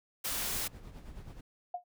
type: noise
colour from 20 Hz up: white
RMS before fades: -35 dBFS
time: 0.24-0.68 s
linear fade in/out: 10 ms
type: noise with tremolo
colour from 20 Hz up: brown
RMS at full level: -45 dBFS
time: 0.31-1.41 s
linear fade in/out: 5 ms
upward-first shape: sine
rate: 9.4 Hz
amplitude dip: 55%
type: tone with exponential decay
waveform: sine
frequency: 713 Hz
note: F5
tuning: 36 cents sharp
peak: -30 dBFS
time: 1.74-1.84 s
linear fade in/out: 5 ms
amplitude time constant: 21 ms
effects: none

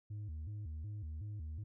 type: tone with vibrato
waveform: sine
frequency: 90.1 Hz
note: F#2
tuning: 45 cents flat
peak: -38 dBFS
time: 0.1-1.64 s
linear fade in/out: 10 ms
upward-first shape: square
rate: 2.7 Hz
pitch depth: 260 cents each way
effects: tanh soft clip ceiling -40 dBFS

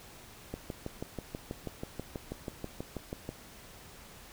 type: click train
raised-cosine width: 2 ms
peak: -23 dBFS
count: 18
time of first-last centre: 0.54-3.291 s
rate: 6.18 Hz
effects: pink hiss -52 dBFS RMS until 4.32 s

